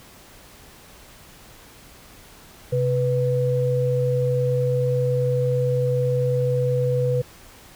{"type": "tone pair together", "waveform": "sine", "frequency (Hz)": [130.82, 493.9], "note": ["C3", "B4"], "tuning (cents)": [0, 0], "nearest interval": "octave + major seventh", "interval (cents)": 2300, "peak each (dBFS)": [-21, -21], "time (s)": [2.72, 7.22], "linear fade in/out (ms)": 10, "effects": ["pink hiss -47 dBFS RMS until 7.75 s"]}